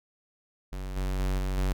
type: tone with level steps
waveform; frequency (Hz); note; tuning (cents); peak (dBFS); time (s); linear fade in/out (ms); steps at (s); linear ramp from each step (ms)
square; 47.05; F#1; +30; -34 / -28 / -26 / -28 / -25; 0.72-1.73; 10; 0.96 / 1.19 / 1.38 / 1.57; 10
effects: none